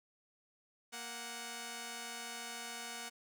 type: tone pair together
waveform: 5% pulse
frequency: 233.4 / 740 Hz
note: A#3 / F#5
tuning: +2 / 0 cents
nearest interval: octave + minor sixth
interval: 1998 cents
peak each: -36 / -33 dBFS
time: 0.92-3.1 s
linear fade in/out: 20 ms
effects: none